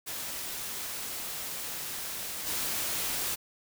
white noise with level steps, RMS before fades -37 / -32 dBFS, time 0.06-3.36 s, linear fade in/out 20 ms, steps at 2.46 s, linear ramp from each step 20 ms, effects none

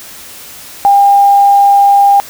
sine tone, 802 Hz, G5, 39 cents sharp, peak -3 dBFS, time 0.85-2.2 s, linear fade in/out 0 ms, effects white hiss -31 dBFS RMS until 2.29 s

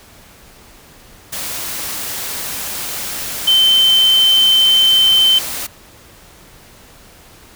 sine tone in noise, 3088 Hz, G7, 27 cents flat, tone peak -8 dBFS, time 3.47-5.39 s, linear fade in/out 10 ms, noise white, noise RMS -24 dBFS, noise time 1.32-5.67 s, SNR +13 dB, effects pink hiss -43 dBFS RMS until 7.55 s

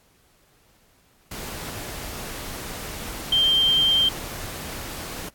sine tone in noise, 3155 Hz, G7, 10 cents sharp, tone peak -16 dBFS, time 3.32-4.09 s, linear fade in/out 5 ms, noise pink, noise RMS -34 dBFS, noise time 1.31-5.29 s, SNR +15 dB, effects pink hiss -60 dBFS RMS until 5.34 s + AAC 64 kbps

